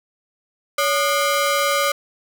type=ring-modulated tone; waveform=sawtooth; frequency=892 Hz; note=A5; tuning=23 cents sharp; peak=-10 dBFS; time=0.78-1.92 s; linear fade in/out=5 ms; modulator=328 Hz; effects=none